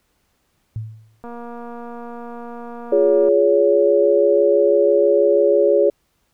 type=tone with exponential decay; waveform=sine; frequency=110 Hz; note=A2; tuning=in tune; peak=-21 dBFS; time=0.76-1.22 s; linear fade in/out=0 ms; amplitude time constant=100 ms
type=click train; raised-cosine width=1 ms; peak=-22 dBFS; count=486; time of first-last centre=1.24-3.286 s; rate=237 Hz
type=chord; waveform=sine; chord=Db major; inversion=first; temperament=equal with one note detuned; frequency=349.2 / 415.3 / 563.4 Hz; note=F4 / Ab4 / Db5; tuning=0 / 0 / +28 cents; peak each=-19 / -15 / -15 dBFS; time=2.92-5.9 s; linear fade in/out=5 ms
effects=pink hiss -66 dBFS RMS until 6.33 s